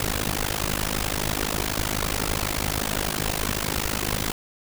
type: noise with amplitude modulation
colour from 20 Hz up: pink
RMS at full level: -22 dBFS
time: 0-4.32 s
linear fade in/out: 2 ms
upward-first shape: sine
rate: 51.9 Hz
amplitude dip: 100%
effects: none